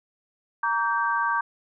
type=chord; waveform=sine; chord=G minor; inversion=first; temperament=equal with one note detuned; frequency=932.3 / 1147.8 / 1568 Hz; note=Bb5 / D6 / G6; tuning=0 / -40 / 0 cents; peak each=-26 dBFS; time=0.63-1.41 s; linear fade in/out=5 ms; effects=none